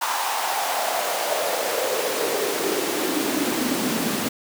pink noise with high-pass filter sweep, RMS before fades -24 dBFS, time 0.01-4.29 s, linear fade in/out 10 ms, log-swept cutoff 950 to 210 Hz, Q 4, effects none

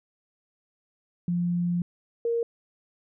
sine tone pair in turn, 174.61 / 466.2 Hz, F3 / A#4, 0 / 0 cents, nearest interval octave + perfect fourth, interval 1700 cents, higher second, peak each -23 dBFS, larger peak neither, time 1.28-1.82 / 2.25-2.43 s, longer first, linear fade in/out 2 ms, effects none

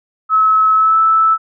sine tone with pitch glide, 1292 to 1313.8 Hz, E6 to E6, -35 to -6 cents, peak -8 dBFS, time 0.29-1.38 s, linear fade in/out 50 ms, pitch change +29 cents, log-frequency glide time 0.75-0.98 s, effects none

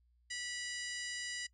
harmonic tone with a mistuned harmonic, 977 Hz, B5, 19 cents flat, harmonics 2 / 3 / 4 / 5 / 6 / 7 / 8 / 9, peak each -43 / -47 / -52 / -47 / -52 / -53 / -50 / -52 dBFS, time 0.3-1.47 s, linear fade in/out 10 ms, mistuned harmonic 8, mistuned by -71 cents, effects noise-tail reverb RT60 0.1 s tail -21 dB re dry + added 60 Hz sine -68 dBFS peak until 1.53 s

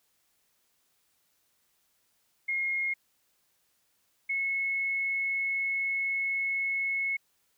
sine tone pair in turn, 2147 / 2188 Hz, C7 / C#7, +44 / -23 cents, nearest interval unison, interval 33 cents, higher second, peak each -27 / -27 dBFS, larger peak neither, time 2.48-2.94 / 4.29-7.17 s, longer second, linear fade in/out 10 ms, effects white hiss -72 dBFS RMS until 7.57 s

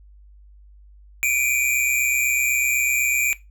square tone pair together, 2320 / 2448 Hz, D7 / D#7, -22 / -29 cents, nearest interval minor second, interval 93 cents, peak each -21 dBFS, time 1.23-3.33 s, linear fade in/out 0 ms, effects noise-tail reverb RT60 0.2 s tail -17 dB re dry + added 50 Hz sine -45 dBFS peak until 3.5 s

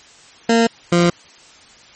20% pulse tone pair in turn, 230 / 173.2 Hz, A#3 / F3, -23 / -14 cents, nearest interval perfect fourth, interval 491 cents, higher first, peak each -6 dBFS, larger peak neither, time 0.49-0.67 / 0.92-1.1 s, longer neither, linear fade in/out 5 ms, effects white hiss -45 dBFS RMS until 1.95 s + MP3 32 kbps

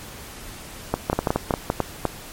clicks, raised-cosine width 1 ms, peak -5 dBFS, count 12, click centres 0.94 / 1.099 / 1.13 / 1.19 / 1.272 / 1.305 / 1.36 / 1.508 / 1.539 / 1.701 / 1.803 / 2.053 s, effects pink hiss -39 dBFS RMS until 2.32 s + MP3 64 kbps

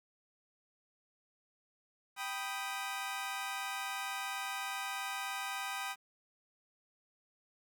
20% pulse chord, G augmented, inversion none, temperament equal, 784 / 987.8 / 1244.5 Hz, G5 / B5 / D#6, 0 / 0 / 0 cents, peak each -36 / -38 / -37 dBFS, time 2.16-5.96 s, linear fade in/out 50 ms, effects 11-bit

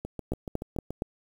two click trains, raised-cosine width 2 ms, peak -21 / -15 dBFS, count 7 / 4, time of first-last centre 0.05-0.906 / 0.32-1.021 s, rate 7.01 / 4.28 Hz, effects 8-bit

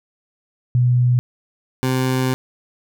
sine / 20% pulse tone pair in turn, 123.47 / 129.51 Hz, B2 / C3, 0 / -17 cents, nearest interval minor second, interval 83 cents, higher second, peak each -12 dBFS, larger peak neither, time 0.75-1.19 / 1.83-2.34 s, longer second, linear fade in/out 0 ms, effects none

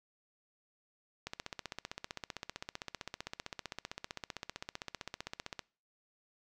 click train, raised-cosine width 0.2 ms, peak -22 dBFS, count 68, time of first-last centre 1.27-5.593 s, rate 15.5 Hz, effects noise-tail reverb RT60 0.4 s tail -24 dB re dry

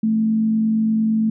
sine tone with frequency modulation, 220 Hz, A3, in tune, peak -15 dBFS, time 0.03-1.3 s, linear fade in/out 5 ms, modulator 48.7 Hz, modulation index 0.23, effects none

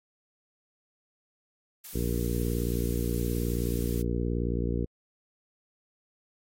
blue noise, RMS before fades -42 dBFS, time 1.84-4.02 s, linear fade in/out 5 ms
harmonic tone, 58.9 Hz, A#1, 19 cents sharp, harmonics 1 / 2 / 3 / 4 / 5 / 6 / 7 / 8, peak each -30 / -33 / -35 / -36 / -37 / -38 / -38 / -39 dBFS, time 1.94-4.86 s, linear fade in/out 20 ms
effects AAC 48 kbps

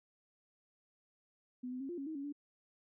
sine tone with pitch steps, 250.1 / 253.6 / 270.8 / 349.1 / 275.7 / 316.1 / 278.7 / 288.9 Hz, B3 / B3 / C#4 / F4 / C#4 / D#4 / C#4 / D4, +22 / +46 / -40 / -1 / -9 / +27 / +9 / -28 cents, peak -39 dBFS, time 1.63-2.326 s, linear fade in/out 10 ms, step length 87 ms, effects none

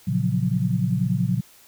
sine chord, Gb major seventh, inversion first, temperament equal, 116.54 / 138.59 / 174.61 / 185 Hz, Bb2 / Db3 / F3 / Gb3, 0 / 0 / 0 / 0 cents, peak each -25 dBFS, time 0.07-1.41 s, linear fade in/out 10 ms, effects white hiss -52 dBFS RMS until 1.67 s

